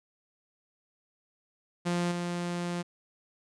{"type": "tone with level steps", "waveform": "sawtooth", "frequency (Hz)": 174.61, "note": "F3", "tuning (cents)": 0, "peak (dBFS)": [-23, -27], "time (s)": [1.85, 2.83], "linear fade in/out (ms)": 20, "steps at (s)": 2.11, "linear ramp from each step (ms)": 10, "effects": ["resampled to 22050 Hz"]}